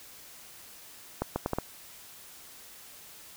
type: accelerating click train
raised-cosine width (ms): 1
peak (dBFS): -14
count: 5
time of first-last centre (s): 1.22-1.586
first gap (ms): 140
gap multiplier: 0.72
effects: white hiss -50 dBFS RMS until 3.36 s